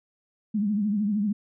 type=tone with vibrato; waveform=sine; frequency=207.2 Hz; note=G#3; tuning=4 cents flat; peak=-22 dBFS; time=0.54-1.33 s; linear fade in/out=10 ms; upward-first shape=triangle; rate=13 Hz; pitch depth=110 cents each way; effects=none